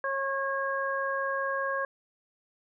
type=harmonic tone; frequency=545 Hz; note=C#5; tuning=29 cents flat; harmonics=1 / 2 / 3; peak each=-32 / -32 / -32 dBFS; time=0.04-1.85 s; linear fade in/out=2 ms; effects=none